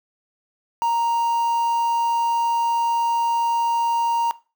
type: tone with quantisation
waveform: triangle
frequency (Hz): 932.3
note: A#5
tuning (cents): 0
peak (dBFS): -16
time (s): 0.82-4.31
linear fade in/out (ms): 0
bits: 6
effects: noise-tail reverb RT60 0.3 s tail -18 dB re dry